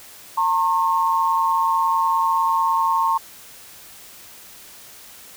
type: tone pair together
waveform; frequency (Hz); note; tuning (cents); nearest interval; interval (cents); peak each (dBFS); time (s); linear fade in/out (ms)
sine; 908.2 / 1079; A#5 / C#6; -45 / -47; minor third; 298; -19; 0.37-3.18; 10
effects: white hiss -43 dBFS RMS until 5.36 s